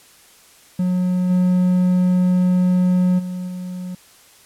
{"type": "tone with level steps", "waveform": "triangle", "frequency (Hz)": 181.5, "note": "F#3", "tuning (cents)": -33, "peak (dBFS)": [-14, -11, -22, -24], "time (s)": [0.79, 3.95], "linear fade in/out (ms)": 5, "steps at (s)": [1.29, 3.18, 3.47], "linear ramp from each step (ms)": 20, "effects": ["white hiss -49 dBFS RMS until 4.45 s", "low-pass 12000 Hz 12 dB/octave"]}